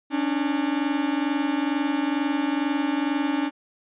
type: tone pair together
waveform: 45% pulse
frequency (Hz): 277.2 / 299.4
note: C#4 / D4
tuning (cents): 0 / +33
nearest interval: minor second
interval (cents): 133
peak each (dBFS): -25 / -25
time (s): 0.1-3.51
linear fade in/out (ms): 50
effects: resampled to 8000 Hz